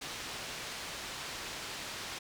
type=low-pass noise; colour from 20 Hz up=white; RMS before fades=-42 dBFS; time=0.01-2.19 s; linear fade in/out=10 ms; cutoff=4900 Hz; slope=12 dB/octave; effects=none